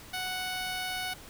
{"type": "tone", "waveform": "10% pulse", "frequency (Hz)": 740, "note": "F#5", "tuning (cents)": 0, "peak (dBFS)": -24, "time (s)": [0.13, 1.14], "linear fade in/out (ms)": 10, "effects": ["pink hiss -49 dBFS RMS until 1.29 s"]}